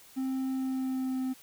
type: tone with pitch glide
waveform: triangle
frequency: 263.3 to 259.5 Hz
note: C4 to C4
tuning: +11 to -14 cents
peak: -27 dBFS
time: 0.16-1.34 s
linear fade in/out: 20 ms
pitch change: -25 cents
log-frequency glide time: 0.51-1.21 s
effects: white hiss -55 dBFS RMS until 1.42 s